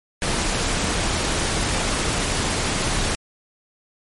pink noise, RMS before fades -22 dBFS, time 0.22-3.15 s, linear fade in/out 0 ms, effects low-pass 12000 Hz 12 dB/octave + MP3 48 kbps

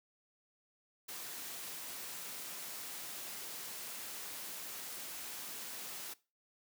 white noise, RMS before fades -45 dBFS, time 1.08-6.14 s, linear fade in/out 10 ms, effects noise-tail reverb RT60 0.3 s tail -20 dB re dry + high-pass 150 Hz 12 dB/octave

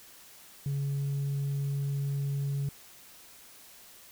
sine tone, 140 Hz, C#3, 18 cents sharp, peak -26 dBFS, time 0.66-2.69 s, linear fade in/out 2 ms, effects tanh soft clip ceiling -27 dBFS + white hiss -53 dBFS RMS until 4.11 s

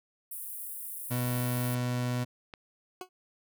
pink high-pass noise, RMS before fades -40 dBFS, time 0.31-1.75 s, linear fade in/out 5 ms, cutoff 9500 Hz, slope 48 dB/octave
30% pulse tone, 123.47 Hz, B2, in tune, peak -26 dBFS, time 1.1-2.25 s, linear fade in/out 20 ms
clicks, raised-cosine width 0.3 ms, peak -31 / -27 dBFS, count 2, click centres 1.757 / 2.538 s
20% pulse tone with exponential decay, 367.8 Hz, F#4, 10 cents flat, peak -29 dBFS, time 3.01-3.09 s, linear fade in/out 2 ms, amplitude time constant 17 ms
effects none

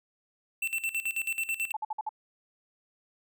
square tone with tremolo, 2683 Hz, E7, 30 cents sharp, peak -28 dBFS, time 0.62-1.72 s, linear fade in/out 5 ms, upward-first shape square, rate 9.2 Hz, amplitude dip 80%
sine tone bursts, 863 Hz, A5, 34 cents flat, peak -29 dBFS, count 5, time 1.74-2.092 s, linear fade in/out 5 ms, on 28 ms, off 53 ms
effects none

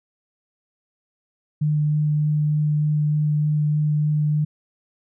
sine tone with vibrato, 150.5 Hz, D3, 43 cents sharp, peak -17 dBFS, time 1.61-4.45 s, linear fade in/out 10 ms, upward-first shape sine, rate 3.3 Hz, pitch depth 8 cents each way, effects none

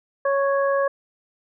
harmonic tone, 554 Hz, C#5, 1 cent flat, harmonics 1 / 2 / 3, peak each -19 / -25 / -29 dBFS, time 0.25-0.88 s, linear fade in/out 5 ms, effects none

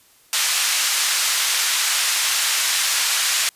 white band-pass noise, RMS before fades -20 dBFS, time 0.33-3.49 s, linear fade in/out 0 ms, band 1300 to 7900 Hz, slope 12 dB/octave, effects white hiss -54 dBFS RMS until 3.55 s + resampled to 32000 Hz

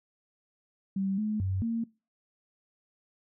sine tone with pitch steps, 193.8 / 213.5 / 95 / 229.4 Hz, G3 / G#3 / F#2 / A#3, -20 / +48 / +46 / -28 cents, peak -27 dBFS, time 0.96-1.84 s, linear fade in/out 5 ms, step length 220 ms, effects noise-tail reverb RT60 0.3 s tail -23 dB re dry

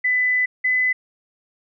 sine tone pair in turn, 2000 / 2011 Hz, B6 / B6, +21 / +31 cents, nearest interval unison, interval 10 cents, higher second, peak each -16 dBFS, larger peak neither, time 0.04-0.46 / 0.64-0.93 s, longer first, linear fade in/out 10 ms, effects none

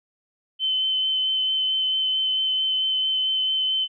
sine tone with vibrato, 3062 Hz, G7, 41 cents flat, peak -20 dBFS, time 0.59-3.88 s, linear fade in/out 50 ms, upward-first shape sine, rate 4.5 Hz, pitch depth 10 cents each way, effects none

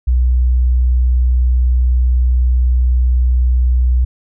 sine tone, 62 Hz, B1, 7 cents sharp, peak -9 dBFS, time 0.07-4.05 s, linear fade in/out 10 ms, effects none

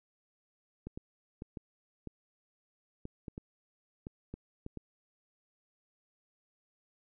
clicks, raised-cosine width 3 ms, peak -28 dBFS, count 12, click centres 0.87 / 0.975 / 1.421 / 1.572 / 2.073 / 3.054 / 3.282 / 3.379 / 4.069 / 4.34 / 4.664 / 4.773 s, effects none

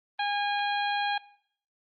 harmonic tone, 817 Hz, G#5, 29 cents flat, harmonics 1 / 2 / 3 / 4 / 5, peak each -28 / -33 / -36 / -37 / -40 dBFS, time 0.19-1.18 s, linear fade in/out 5 ms, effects noise-tail reverb RT60 0.6 s tail -19 dB re dry + Opus 24 kbps

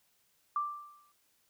sine tone with exponential decay, 1177 Hz, D6, 3 cents sharp, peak -27 dBFS, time 0.56-1.12 s, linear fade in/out 2 ms, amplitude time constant 120 ms, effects white hiss -72 dBFS RMS until 1.49 s

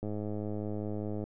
click train, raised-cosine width 2 ms, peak -24 dBFS, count 128, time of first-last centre 0.03-1.24 s, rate 105 Hz, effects none

